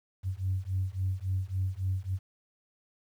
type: beating tone pair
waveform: sine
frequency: 92.5 / 96.1 Hz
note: F#2 / G2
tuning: 0 / -34 cents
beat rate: 3.6 Hz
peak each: -31 dBFS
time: 0.23-2.19 s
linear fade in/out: 50 ms
effects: tanh soft clip ceiling -21 dBFS + 10-bit